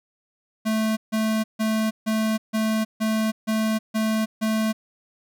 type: tone bursts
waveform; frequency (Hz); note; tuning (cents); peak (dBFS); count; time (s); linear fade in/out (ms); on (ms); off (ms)
square; 219; A3; -8; -21; 9; 0.65-4.73; 20; 320; 150
effects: none